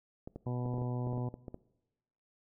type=clicks; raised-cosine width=2 ms; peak=-29 dBFS; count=12; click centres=0.275 / 0.36 / 0.659 / 0.74 / 0.782 / 0.819 / 1.071 / 1.131 / 1.178 / 1.341 / 1.482 / 1.544 s
type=harmonic tone; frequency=123.47 Hz; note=B2; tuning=in tune; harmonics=1 / 2 / 3 / 4 / 5 / 6 / 7 / 8; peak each=-34 / -40 / -44 / -46 / -48 / -50 / -51 / -52 dBFS; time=0.46-1.29 s; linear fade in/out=5 ms
effects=noise-tail reverb RT60 1.0 s tail -20 dB re dry